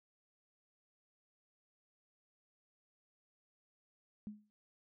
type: tone with exponential decay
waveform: sine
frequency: 210 Hz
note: G#3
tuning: 19 cents sharp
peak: -39 dBFS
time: 4.27-4.5 s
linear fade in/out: 0 ms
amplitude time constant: 48 ms
effects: none